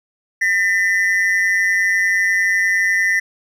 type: ring-modulated tone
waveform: triangle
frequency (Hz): 1900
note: A#6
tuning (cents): +33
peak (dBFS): -9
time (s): 0.41-3.2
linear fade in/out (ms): 10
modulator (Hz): 94.2
effects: none